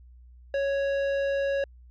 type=tone with tanh clipping; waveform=triangle; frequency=554.4 Hz; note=C#5; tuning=in tune; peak=-26 dBFS; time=0.54-1.64 s; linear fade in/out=2 ms; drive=16 dB; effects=added 61 Hz sine -48 dBFS peak until 1.9 s